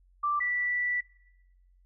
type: tone pair in turn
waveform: sine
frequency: 1174.7 / 1964.1 Hz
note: D6 / B6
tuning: 0 / -10 cents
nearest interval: major sixth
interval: 890 cents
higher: second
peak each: -25 / -26 dBFS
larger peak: first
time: 0.23-0.4 / 0.4-1.01 s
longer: second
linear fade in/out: 10 ms
effects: noise-tail reverb RT60 0.9 s tail -19 dB re dry + added 45 Hz sine -59 dBFS peak until 1.85 s